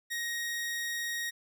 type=tone; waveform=sawtooth; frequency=1878 Hz; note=A#6; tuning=12 cents sharp; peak=-29 dBFS; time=0.1-1.31 s; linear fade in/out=20 ms; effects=none